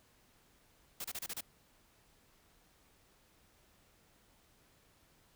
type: noise bursts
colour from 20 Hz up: white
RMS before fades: -41 dBFS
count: 6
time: 1-1.409 s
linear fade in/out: 5 ms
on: 44 ms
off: 29 ms
effects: pink hiss -68 dBFS RMS until 5.35 s